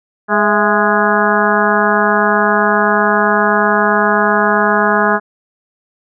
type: harmonic tone with a mistuned harmonic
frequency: 207.7 Hz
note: G#3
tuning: in tune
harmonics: 1 / 2 / 3 / 4 / 5 / 6 / 7 / 8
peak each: -18 / -18 / -18 / -18 / -18 / -18 / -18 / -18 dBFS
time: 0.28-5.2 s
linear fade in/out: 50 ms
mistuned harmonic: 3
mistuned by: +80 cents
effects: none